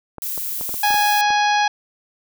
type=clicks; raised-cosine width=1 ms; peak=-19 dBFS; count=8; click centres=0.183 / 0.377 / 0.611 / 0.693 / 0.742 / 0.906 / 0.943 / 1.305 s
type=noise; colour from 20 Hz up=violet; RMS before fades=-26 dBFS; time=0.22-1.21 s; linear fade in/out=0 ms
type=harmonic tone; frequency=830.6 Hz; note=G#5; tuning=in tune; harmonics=1 / 2 / 3 / 4 / 5 / 6 / 7; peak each=-16 / -22 / -26 / -28 / -30 / -32 / -33 dBFS; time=0.83-1.68 s; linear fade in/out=5 ms
effects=none